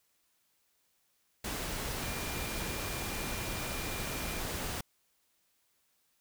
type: tone in noise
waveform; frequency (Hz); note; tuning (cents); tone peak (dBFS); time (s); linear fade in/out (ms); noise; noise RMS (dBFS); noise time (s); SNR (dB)
sine; 2397; D7; +35; -46; 2.02-4.39; 5; pink; -37; 1.44-4.81; -12
effects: white hiss -74 dBFS RMS until 6.2 s

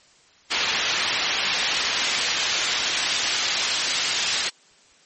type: noise with band-pass filter sweep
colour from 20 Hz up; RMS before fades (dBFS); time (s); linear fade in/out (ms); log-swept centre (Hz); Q
pink; -24; 0.5-4.5; 20; 3100 to 4700; 0.78
effects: white hiss -55 dBFS RMS until 5.05 s + MP3 32 kbps

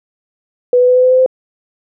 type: tone with pitch steps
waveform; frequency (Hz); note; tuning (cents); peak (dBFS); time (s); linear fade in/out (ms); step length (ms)
sine; 493.9 / 497.6 / 501.4 / 505.2 / 509 / 512.8 / 516.7; B4 / B4 / B4 / B4 / C5 / C5 / C5; 0 / +13 / +26 / +39 / -48 / -35 / -22; -6; 0.73-1.262; 2; 76
effects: none

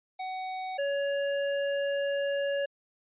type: tone pair in turn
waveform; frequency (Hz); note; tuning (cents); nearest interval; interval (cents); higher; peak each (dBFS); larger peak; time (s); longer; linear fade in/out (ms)
square; 750 / 561.9; F#5 / C#5; +23 / +23; perfect fourth; 500; first; -34 / -28; second; 0.19-0.78 / 0.78-2.66; second; 10
effects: resampled to 8000 Hz

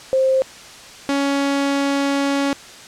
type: tone pair in turn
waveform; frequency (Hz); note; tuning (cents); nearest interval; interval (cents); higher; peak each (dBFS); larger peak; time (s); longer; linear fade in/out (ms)
sine / sawtooth; 527 / 279.2; C5 / C#4; +12 / +13; major seventh; 1099; first; -13; neither; 0.13-0.42 / 1.09-2.53; second; 0
effects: white hiss -39 dBFS RMS until 2.87 s + low-pass 7000 Hz 12 dB/octave

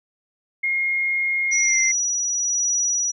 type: tone with pitch glide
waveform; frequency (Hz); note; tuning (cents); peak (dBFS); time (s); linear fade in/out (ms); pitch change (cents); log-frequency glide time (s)
sine; 2142 to 2087; C7 to C7; +40 to -5; -19; 0.63-1.92; 10; -45; 1.59-1.79
type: tone with tremolo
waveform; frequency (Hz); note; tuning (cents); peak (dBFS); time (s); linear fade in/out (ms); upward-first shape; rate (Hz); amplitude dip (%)
sine; 5840; F#8; -24; -18; 1.51-3.12; 20; sine; 1; 25
effects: none

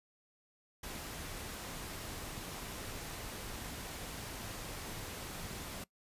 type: noise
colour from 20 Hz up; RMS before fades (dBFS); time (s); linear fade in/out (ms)
pink; -44; 0.83-5.84; 5
effects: noise-tail reverb RT60 0.1 s tail -21 dB re dry + resampled to 32000 Hz

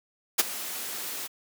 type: noise with ADSR envelope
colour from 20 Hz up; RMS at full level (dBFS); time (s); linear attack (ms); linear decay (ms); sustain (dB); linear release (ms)
white; -18; 0.38-1.28; 18; 20; -17; 22
effects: high-pass 200 Hz 12 dB/octave

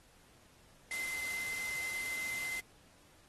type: tone in noise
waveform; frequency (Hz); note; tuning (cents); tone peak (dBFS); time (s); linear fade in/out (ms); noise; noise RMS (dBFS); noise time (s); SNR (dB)
sine; 2063; C7; -25; -37; 0.91-2.6; 2; white; -44; 0.91-2.6; +4
effects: pink hiss -64 dBFS RMS until 3.28 s + AAC 32 kbps

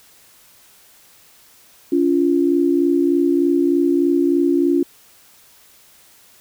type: tone pair together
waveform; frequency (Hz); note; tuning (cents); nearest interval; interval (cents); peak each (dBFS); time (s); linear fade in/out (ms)
sine; 282.6 / 345.9; C#4 / F4; +34 / -17; minor third; 349; -16; 1.92-4.83; 5
effects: white hiss -50 dBFS RMS until 6.4 s

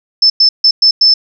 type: tone bursts at uneven times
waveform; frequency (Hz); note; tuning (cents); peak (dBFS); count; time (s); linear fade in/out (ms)
sine; 5270; E8; -1; -4; 5; 0.22-0.3 / 0.4-0.49 / 0.64-0.71 / 0.82-0.91 / 1.01-1.14; 5
effects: none

